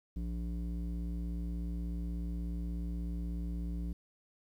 square tone with low-pass filter, 58.27 Hz, A#1, in tune, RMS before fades -37 dBFS, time 0.16-3.93 s, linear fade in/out 5 ms, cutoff 240 Hz, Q 2, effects 11-bit

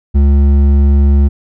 sine tone with hard clipping, 70.4 Hz, C#2, 27 cents sharp, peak -7 dBFS, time 0.14-1.29 s, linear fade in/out 20 ms, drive 8 dB, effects none

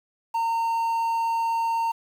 triangle tone with quantisation, 916 Hz, A#5, 31 cents flat, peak -20 dBFS, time 0.34-1.92 s, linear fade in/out 10 ms, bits 8, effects none

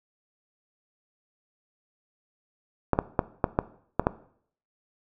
clicks, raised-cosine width 1 ms, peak -6 dBFS, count 7, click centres 2.933 / 2.989 / 3.192 / 3.442 / 3.589 / 3.996 / 4.069 s, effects noise-tail reverb RT60 0.6 s tail -17 dB re dry

